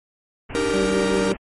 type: low-pass noise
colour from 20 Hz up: pink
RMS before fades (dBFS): -34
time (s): 0.49-1.37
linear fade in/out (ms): 10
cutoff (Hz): 2900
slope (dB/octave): 96
type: chord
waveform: 45% pulse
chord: Eb major seventh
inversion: third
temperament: equal with one note detuned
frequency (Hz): 287.5 / 311.1 / 392 / 466.2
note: D4 / Eb4 / G4 / Bb4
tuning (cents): -37 / 0 / 0 / 0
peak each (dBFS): -28 / -28 / -26 / -22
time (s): 0.55-1.32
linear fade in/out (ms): 0
type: harmonic tone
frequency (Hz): 193.2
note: G3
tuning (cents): -25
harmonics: 1 / 2 / 3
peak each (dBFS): -24 / -27 / -29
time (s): 0.73-1.34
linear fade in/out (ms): 10
effects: MP3 48 kbps